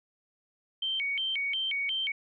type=tone with vibrato; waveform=sine; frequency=2645 Hz; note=E7; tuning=5 cents sharp; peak=-28 dBFS; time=0.82-2.12 s; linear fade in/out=5 ms; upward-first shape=square; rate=2.8 Hz; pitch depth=290 cents each way; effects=none